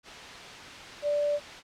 sine tone in noise, 585 Hz, D5, 7 cents flat, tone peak -24 dBFS, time 1.02-1.4 s, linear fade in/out 50 ms, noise white, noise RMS -42 dBFS, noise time 0.03-1.63 s, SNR +15 dB, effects low-pass 4000 Hz 12 dB/octave

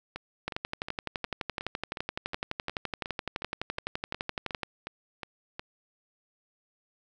two click trains, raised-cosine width 0.3 ms, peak -20 / -15 dBFS, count 16 / 50, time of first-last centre 0.16-5.595 / 0.48-4.633 s, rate 2.76 / 11.8 Hz, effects none

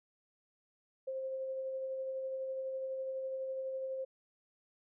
sine tone with tremolo, 528 Hz, C5, 16 cents sharp, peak -35 dBFS, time 1.07-4.05 s, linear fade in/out 10 ms, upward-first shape sine, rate 12 Hz, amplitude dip 25%, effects none

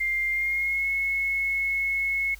sine tone with pitch glide, 2100 to 2185 Hz, C7 to C#7, +6 to -26 cents, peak -23 dBFS, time 0-2.35 s, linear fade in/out 10 ms, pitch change +68 cents, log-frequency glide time 0.28-0.88 s, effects added 50 Hz sine -44 dBFS peak until 2.39 s + white hiss -53 dBFS RMS until 2.39 s

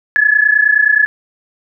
sine tone pair together, 1692.4 / 1722 Hz, G#6 / A6, +32 / -38 cents, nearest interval unison, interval 30 cents, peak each -11 dBFS, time 0.16-1.06 s, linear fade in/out 0 ms, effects none

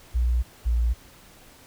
sine tone pair in turn, 60.3 / 58.55 Hz, B1 / A#1, -41 / +8 cents, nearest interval minor second, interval 51 cents, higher first, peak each -19 dBFS, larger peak neither, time 0.14-0.43 / 0.65-0.94 s, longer neither, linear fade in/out 20 ms, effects pink hiss -51 dBFS RMS until 1.66 s

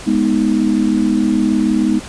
sine chord, G# minor, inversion none, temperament equal with one note detuned, 207.7 / 246.9 / 313.3 Hz, G#3 / B3 / D#4, 0 / 0 / +12 cents, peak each -16 dBFS, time 0.06-2 s, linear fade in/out 20 ms, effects pink hiss -32 dBFS RMS until 2.08 s + resampled to 22050 Hz

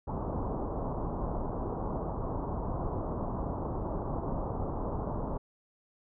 pink low-pass noise, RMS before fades -34 dBFS, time 0.07-5.38 s, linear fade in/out 10 ms, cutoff 1100 Hz, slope 48 dB/octave, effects none

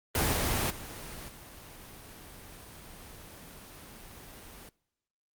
pink noise with level steps, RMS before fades -27 / -29 / -42 / -48 dBFS, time 0.15-4.69 s, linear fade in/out 2 ms, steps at 0.33 / 0.7 / 1.28 s, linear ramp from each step 5 ms, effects noise-tail reverb RT60 0.9 s tail -25 dB re dry + Opus 24 kbps

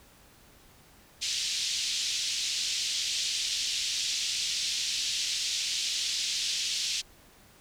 pink band-pass noise, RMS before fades -31 dBFS, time 1.21-7.02 s, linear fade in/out 20 ms, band 3100 to 6600 Hz, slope 24 dB/octave, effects pink hiss -57 dBFS RMS until 7.6 s

